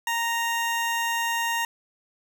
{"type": "tone", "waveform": "20% pulse", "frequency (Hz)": 930, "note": "A#5", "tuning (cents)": -4, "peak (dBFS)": -19, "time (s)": [0.07, 1.65], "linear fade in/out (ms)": 2, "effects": []}